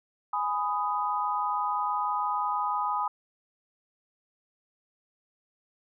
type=chord; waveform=sine; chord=G# minor; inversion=none; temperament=just; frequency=830.6 / 996.7 / 1245.9 Hz; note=G#5 / B5 / D#6; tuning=0 / +16 / +2 cents; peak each=-31 / -30 / -30 dBFS; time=0.33-3.08 s; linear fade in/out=5 ms; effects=none